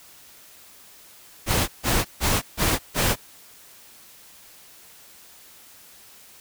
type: noise bursts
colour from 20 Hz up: pink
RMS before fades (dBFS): -21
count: 5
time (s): 1.46-3.16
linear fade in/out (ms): 50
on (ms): 220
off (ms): 150
effects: white hiss -49 dBFS RMS until 6.4 s